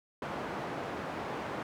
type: band-pass noise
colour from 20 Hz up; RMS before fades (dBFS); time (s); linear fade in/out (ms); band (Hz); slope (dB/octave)
white; -38; 0.22-1.63; 2; 110 to 1000; 12
effects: none